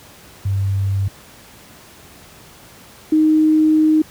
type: tone pair in turn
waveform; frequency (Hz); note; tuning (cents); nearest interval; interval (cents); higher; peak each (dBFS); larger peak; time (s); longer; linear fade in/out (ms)
sine; 98 / 311.1; G2 / D#4; 0 / 0; octave + minor sixth; 2000; second; -15 / -10; second; 0.45-1.08 / 3.12-4.02; second; 5
effects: pink hiss -43 dBFS RMS until 4.1 s + high-pass 60 Hz 12 dB/octave